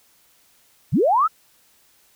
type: linear sweep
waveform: sine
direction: up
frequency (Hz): 87.31 to 1362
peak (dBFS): -14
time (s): 0.92-1.28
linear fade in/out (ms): 20
effects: white hiss -58 dBFS RMS until 2.15 s